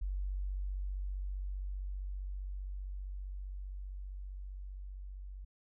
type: tone with level ramp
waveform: sine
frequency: 47.62 Hz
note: G1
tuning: 49 cents flat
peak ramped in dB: -33 to -43 dBFS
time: 0.01-5.45 s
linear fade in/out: 10 ms
effects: none